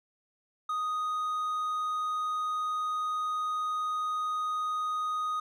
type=tone; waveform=triangle; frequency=1244.5 Hz; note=D#6; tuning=in tune; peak=-27 dBFS; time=0.69-5.4 s; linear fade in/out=5 ms; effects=none